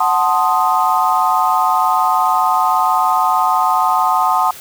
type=chord; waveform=sine; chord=F# diminished seventh; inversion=none; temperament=equal; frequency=740 / 880 / 1046.5 / 1244.5 Hz; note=F#5 / A5 / C6 / Eb6; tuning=0 / 0 / 0 / 0 cents; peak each=-17 dBFS; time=0-4.51 s; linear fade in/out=5 ms; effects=white hiss -35 dBFS RMS until 4.6 s